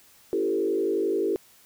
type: tone with frequency modulation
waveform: sine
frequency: 390.8 Hz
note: G4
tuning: 5 cents flat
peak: -22 dBFS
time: 0.33-1.36 s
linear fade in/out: 0 ms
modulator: 51.5 Hz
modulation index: 1.3
effects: white hiss -56 dBFS RMS until 1.65 s